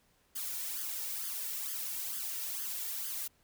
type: noise with flanger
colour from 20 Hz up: blue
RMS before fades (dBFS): -38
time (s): 0.35-3.28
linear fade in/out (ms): 10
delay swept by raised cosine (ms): 0.61 to 2.21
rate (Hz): 2.2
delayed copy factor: +0.75
effects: pink hiss -70 dBFS RMS until 3.43 s